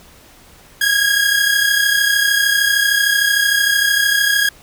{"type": "tone pair together", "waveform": "sawtooth", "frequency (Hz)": [1628, 1661.2], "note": ["G#6", "G#6"], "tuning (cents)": [-35, 0], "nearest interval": "unison", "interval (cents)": 35, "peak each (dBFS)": -12, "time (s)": [0.81, 4.49], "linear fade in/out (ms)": 5, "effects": ["pink hiss -45 dBFS RMS until 4.62 s"]}